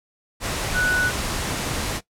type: tone in noise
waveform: sine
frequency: 1480 Hz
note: F#6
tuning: in tune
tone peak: -18 dBFS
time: 0.73-1.12 s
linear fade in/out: 50 ms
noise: pink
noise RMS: -26 dBFS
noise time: 0.4-2.01 s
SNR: +5 dB
effects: noise-tail reverb RT60 0.1 s tail -18 dB re dry + low-pass 11000 Hz 12 dB/octave